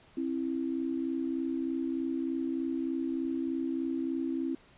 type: tone pair together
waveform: sine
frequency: 267.1 / 330.4 Hz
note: C4 / E4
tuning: +36 / +4 cents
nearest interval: major third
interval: 368 cents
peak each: -32 / -33 dBFS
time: 0.17-4.55 s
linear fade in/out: 5 ms
effects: pink hiss -59 dBFS RMS until 4.77 s + resampled to 8000 Hz